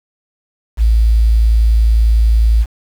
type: tone with quantisation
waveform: sine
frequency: 55.5 Hz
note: A1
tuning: 16 cents sharp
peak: -7 dBFS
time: 0.77-2.66 s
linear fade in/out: 50 ms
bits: 6
effects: none